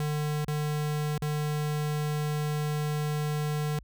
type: tone with dropouts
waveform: square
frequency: 150 Hz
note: D3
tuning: 37 cents sharp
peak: -28 dBFS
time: 0-3.79 s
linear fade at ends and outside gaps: 2 ms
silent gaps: 0.447-0.481 / 1.179-1.221 s
effects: added 50 Hz sine -48 dBFS peak until 3.83 s